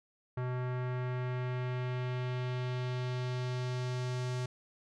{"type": "tone with low-pass filter sweep", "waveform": "square", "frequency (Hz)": 125.7, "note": "B2", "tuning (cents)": 31, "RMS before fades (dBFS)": -35, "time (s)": [0.37, 4.46], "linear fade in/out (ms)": 5, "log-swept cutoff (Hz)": [1500, 6900], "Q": 1.2, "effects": []}